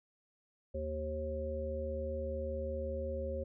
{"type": "harmonic tone with a mistuned harmonic", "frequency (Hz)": 77.1, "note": "D#2", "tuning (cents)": -15, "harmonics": [1, 3, 5, 7], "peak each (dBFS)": [-39, -46, -45, -38], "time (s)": [0.74, 3.44], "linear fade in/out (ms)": 10, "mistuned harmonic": 1, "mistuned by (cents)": -24, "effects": []}